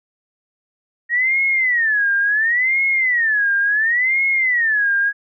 sine tone with vibrato, 1864 Hz, A#6, 1 cent flat, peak -14 dBFS, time 1.09-5.13 s, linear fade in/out 50 ms, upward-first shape sine, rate 0.71 Hz, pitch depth 260 cents each way, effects none

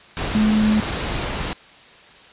sine tone in noise, 214.5 Hz, A3, 44 cents flat, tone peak -14 dBFS, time 0.35-0.8 s, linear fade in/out 0 ms, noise pink, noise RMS -25 dBFS, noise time 0.17-1.53 s, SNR +8 dB, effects white hiss -46 dBFS RMS until 2.32 s + resampled to 8000 Hz

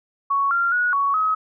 sine tone with pitch steps, 1113 / 1385 / 1458 / 1118 / 1274 Hz, C#6 / F6 / F#6 / C#6 / D#6, +7 / -15 / -26 / +14 / +41 cents, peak -17 dBFS, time 0.3-1.35 s, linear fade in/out 10 ms, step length 210 ms, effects none

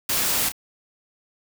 white noise with echo, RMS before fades -23 dBFS, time 0.09-0.49 s, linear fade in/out 5 ms, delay 31 ms, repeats 1, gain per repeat -9 dB, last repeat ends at 0.521 s, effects none

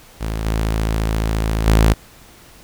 sawtooth tone with level steps, 54.4 Hz, A1, 19 cents flat, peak -17 / -13 / -6 dBFS, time 0.2-1.94 s, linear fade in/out 20 ms, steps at 0.45 / 1.66 s, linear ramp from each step 10 ms, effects pink hiss -45 dBFS RMS until 2.63 s

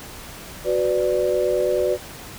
sine chord, B minor, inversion second, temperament equal with one note detuned, 370 / 497.9 / 587.3 Hz, F#4 / B4 / D5, 0 / +14 / 0 cents, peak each -22 dBFS, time 0.64-1.98 s, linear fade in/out 50 ms, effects pink hiss -38 dBFS RMS until 2.38 s

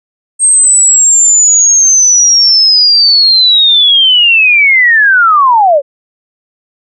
sine linear sweep, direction down, 8470 to 530 Hz, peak -3 dBFS, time 0.39-5.82 s, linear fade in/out 50 ms, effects none

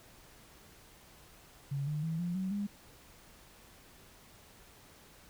sine tone with pitch steps, 139.5 / 150.38 / 162.11 / 174.75 / 188.37 / 203.1 Hz, C#3 / D3 / E3 / F3 / F#3 / G#3, +11 / +41 / -29 / +1 / +31 / -38 cents, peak -32 dBFS, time 1.71-2.67 s, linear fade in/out 10 ms, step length 160 ms, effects pink hiss -58 dBFS RMS until 5.29 s

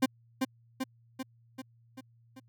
40% pulse tone with echo, 261.6 Hz, C4, in tune, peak -21 dBFS, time 0.02-0.06 s, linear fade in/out 10 ms, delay 390 ms, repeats 6, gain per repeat -4 dB, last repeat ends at 2.4 s, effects added 116 Hz sine -60 dBFS peak until 2.48 s

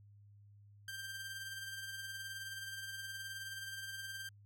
sawtooth tone with tremolo, 1577 Hz, G6, 10 cents sharp, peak -38 dBFS, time 0.88-4.29 s, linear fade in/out 2 ms, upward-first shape triangle, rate 19 Hz, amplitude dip 45%, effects added 102 Hz sine -58 dBFS peak until 4.45 s

